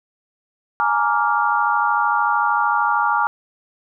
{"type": "chord", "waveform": "sine", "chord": "Bb dominant seventh", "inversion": "third", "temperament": "just", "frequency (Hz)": [839.1, 932.3, 1165.4, 1398.5], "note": ["Ab5", "Bb5", "D6", "F6"], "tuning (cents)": [18, 0, -14, 2], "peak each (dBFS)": -21, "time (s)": [0.8, 3.27], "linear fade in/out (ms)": 0, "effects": []}